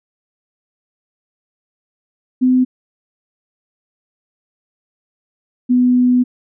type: tone pair in turn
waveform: sine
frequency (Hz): 254.7 / 248.7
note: C4 / B3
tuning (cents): -46 / +12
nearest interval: unison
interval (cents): 42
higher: first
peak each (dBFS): -9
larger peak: neither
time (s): 2.41-2.65 / 5.69-6.24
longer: second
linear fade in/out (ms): 20
effects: none